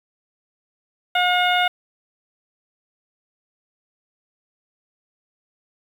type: harmonic tone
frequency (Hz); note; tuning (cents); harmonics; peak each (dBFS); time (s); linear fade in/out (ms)
719; F#5; -50; 1 / 2 / 3 / 4 / 5; -19 / -22 / -24 / -25 / -26; 1.15-1.68; 5
effects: 7-bit